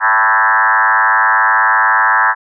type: tone with frequency modulation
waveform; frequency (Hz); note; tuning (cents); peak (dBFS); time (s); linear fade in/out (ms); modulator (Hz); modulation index
sine; 1318.5; E6; 0; -8; 0-2.35; 50; 108; 4.3
effects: none